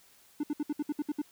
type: tone bursts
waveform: triangle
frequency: 295.6 Hz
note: D4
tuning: 11 cents sharp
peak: -26 dBFS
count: 9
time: 0.4-1.218 s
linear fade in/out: 5 ms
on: 34 ms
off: 64 ms
effects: white hiss -61 dBFS RMS until 1.31 s